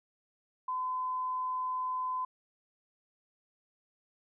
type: tone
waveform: sine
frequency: 1018 Hz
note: C6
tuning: 48 cents flat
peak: -31 dBFS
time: 0.68-2.25 s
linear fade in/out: 5 ms
effects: none